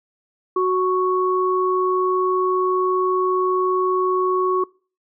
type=tone pair together; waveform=sine; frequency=370 / 1108.7 Hz; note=F#4 / C#6; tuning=0 / 0 cents; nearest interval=octave + perfect fifth; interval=1900 cents; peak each=-18 / -20 dBFS; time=0.56-4.64 s; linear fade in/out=5 ms; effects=noise-tail reverb RT60 0.4 s tail -25 dB re dry